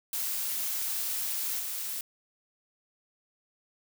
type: noise with level steps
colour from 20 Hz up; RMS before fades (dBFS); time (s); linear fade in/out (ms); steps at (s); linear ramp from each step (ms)
blue; -32 / -35; 0.13-2.01; 2; 1.59; 10
effects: none